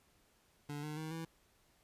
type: tone with pitch steps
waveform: 25% pulse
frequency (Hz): 146 / 151.59 / 157.39 / 163.41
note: D3 / D#3 / D#3 / E3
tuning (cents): -10 / -45 / +20 / -15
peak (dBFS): -37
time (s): 0.69-1.25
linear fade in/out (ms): 5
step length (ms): 140
effects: pink hiss -71 dBFS RMS until 1.83 s + resampled to 32000 Hz